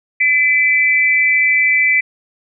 sine tone pair together, 2014 / 2327 Hz, B6 / D7, +33 / -17 cents, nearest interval minor third, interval 250 cents, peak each -13 dBFS, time 0.2-2.01 s, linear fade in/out 10 ms, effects none

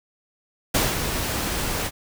pink noise with ADSR envelope, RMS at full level -19 dBFS, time 0.74-1.91 s, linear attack 10 ms, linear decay 190 ms, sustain -7 dB, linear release 49 ms, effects none

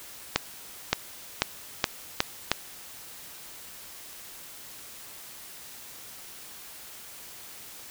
accelerating click train, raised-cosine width 0.2 ms, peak -3 dBFS, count 6, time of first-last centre 0.36-2.516 s, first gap 570 ms, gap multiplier 0.86, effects white hiss -45 dBFS RMS until 7.9 s

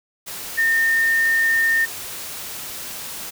sine tone in noise, 1821 Hz, A#6, 41 cents flat, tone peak -15 dBFS, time 0.57-1.86 s, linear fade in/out 20 ms, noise white, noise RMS -32 dBFS, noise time 0.26-3.31 s, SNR +14 dB, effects none

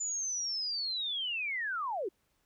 sine linear sweep, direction down, 7060 to 330.1 Hz, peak -32 dBFS, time 0-2.09 s, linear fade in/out 10 ms, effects pink hiss -75 dBFS RMS until 2.45 s

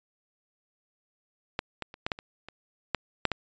clicks, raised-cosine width 0.3 ms, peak -12 / -17 / -28 / -13 / -12 / -25 / -26 / -9 / -6 / -12 dBFS, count 10, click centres 1.591 / 1.823 / 1.941 / 2.065 / 2.118 / 2.189 / 2.486 / 2.947 / 3.253 / 3.317 s, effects resampled to 16000 Hz

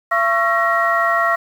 sine tone cluster, 678 / 1107 / 1352 / 1887 Hz, E5 / C#6 / E6 / A#6, +49 / -3 / +43 / +21 cents, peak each -19 dBFS, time 0.11-1.36 s, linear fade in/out 10 ms, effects tanh soft clip ceiling -3 dBFS + 7-bit

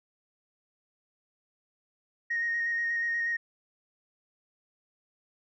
sine tone with vibrato, 1864.7 Hz, A#6, in tune, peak -26 dBFS, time 2.3-3.37 s, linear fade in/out 10 ms, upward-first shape square, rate 8.3 Hz, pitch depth 12 cents each way, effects tanh soft clip ceiling -22 dBFS

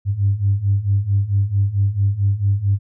sine beating tone pair, 97.2 / 101.7 Hz, G2 / G#2, -14 / -36 cents, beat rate 4.5 Hz, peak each -19 / -16 dBFS, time 0.05-2.79 s, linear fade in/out 50 ms, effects tanh soft clip ceiling -7 dBFS

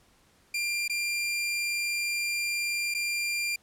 sawtooth tone with dropouts, 2387 Hz, D7, 28 cents sharp, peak -24 dBFS, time 0.54-3.56 s, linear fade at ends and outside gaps 5 ms, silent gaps 0.88-0.896 / 2.941-2.947 s, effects pink hiss -63 dBFS RMS until 3.62 s + low-pass 12000 Hz 12 dB/octave

